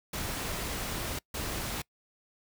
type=noise bursts at uneven times; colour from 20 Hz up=pink; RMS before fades=-35 dBFS; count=2; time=0.13-1.19 / 1.34-1.82 s; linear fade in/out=5 ms; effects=noise-tail reverb RT60 0.1 s tail -24 dB re dry